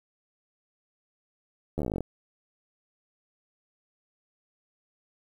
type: slowing click train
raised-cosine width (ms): 2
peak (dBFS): -17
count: 14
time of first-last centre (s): 1.78-2.007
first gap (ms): 12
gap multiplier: 1.06
effects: 9-bit